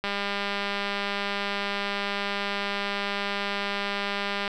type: click train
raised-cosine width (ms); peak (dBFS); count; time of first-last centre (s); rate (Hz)
0.3; -13; 893; 0.04-4.478; 201
effects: none